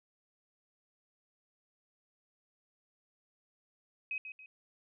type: tone with echo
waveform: sine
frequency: 2533 Hz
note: D#7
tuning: 30 cents sharp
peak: -34 dBFS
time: 4.11-4.18 s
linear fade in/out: 2 ms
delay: 140 ms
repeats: 2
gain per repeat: -8 dB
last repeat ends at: 4.46 s
effects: none